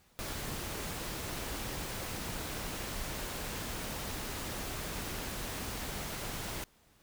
pink noise, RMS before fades -39 dBFS, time 0.19-6.64 s, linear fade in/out 0 ms, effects pink hiss -66 dBFS RMS until 7.02 s

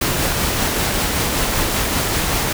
pink noise with tremolo, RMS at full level -18 dBFS, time 0.01-2.53 s, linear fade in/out 5 ms, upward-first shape triangle, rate 5.2 Hz, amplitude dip 25%, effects none

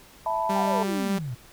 sine chord, E suspended fourth, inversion none, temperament equal, 659.3 / 880 / 987.8 Hz, E5 / A5 / B5, 0 / 0 / 0 cents, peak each -29 / -27 / -28 dBFS, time 0.26-0.83 s, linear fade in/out 2 ms
sawtooth tone, 196.2 Hz, G3, 2 cents sharp, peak -22 dBFS, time 0.49-1.19 s, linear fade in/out 10 ms
sine exponential sweep, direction down, 847 to 113.6 Hz, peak -29 dBFS, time 0.55-1.35 s, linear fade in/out 10 ms
effects pink hiss -51 dBFS RMS until 1.52 s

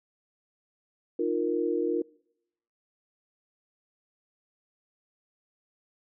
sine chord, Eb suspended second, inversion none, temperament equal with one note detuned, 306.8 / 349.2 / 466.2 Hz, Eb4 / F4 / Bb4, -24 / 0 / 0 cents, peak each -31 / -28 / -29 dBFS, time 1.19-2.02 s, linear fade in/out 5 ms, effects noise-tail reverb RT60 0.8 s tail -25 dB re dry

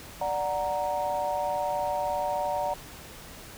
sine chord, D augmented, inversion none, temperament equal, 587.3 / 740 / 932.3 Hz, D5 / F#5 / A#5, 0 / 0 / 0 cents, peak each -30 dBFS, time 0.21-2.74 s, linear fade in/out 5 ms, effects tanh soft clip ceiling -17 dBFS + pink hiss -45 dBFS RMS until 3.57 s

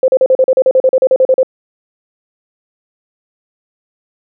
sine tone bursts, 521 Hz, C5, 7 cents flat, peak -5 dBFS, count 16, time 0.03-1.431 s, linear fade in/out 2 ms, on 51 ms, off 39 ms, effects none

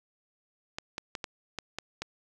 clicks, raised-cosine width 0.2 ms, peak -17 dBFS, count 7, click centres 0.785 / 0.981 / 1.152 / 1.242 / 1.587 / 1.786 / 2.02 s, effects 9-bit

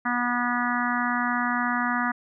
harmonic tone, 243.4 Hz, B3, 25 cents flat, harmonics 1 / 3 / 4 / 5 / 6 / 7 / 8, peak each -28 / -32 / -31 / -29 / -31 / -31 / -33 dBFS, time 0.05-2.12 s, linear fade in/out 10 ms, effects none

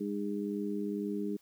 harmonic tone, 102 Hz, G#2, 31 cents flat, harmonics 2 / 3 / 4, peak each -35 / -37 / -38 dBFS, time 0-1.37 s, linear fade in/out 10 ms, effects white hiss -67 dBFS RMS until 1.41 s

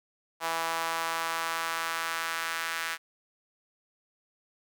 sawtooth tone with high-pass filter sweep, 164.6 Hz, E3, 2 cents flat, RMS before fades -32 dBFS, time 0.4-2.98 s, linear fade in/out 50 ms, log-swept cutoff 880 to 1600 Hz, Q 1.8, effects none

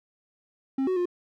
triangle tone with pitch steps, 267.8 / 371.7 / 354.6 Hz, C4 / F#4 / F4, +40 / +8 / +26 cents, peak -21 dBFS, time 0.78-1.056 s, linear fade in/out 5 ms, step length 92 ms, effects none

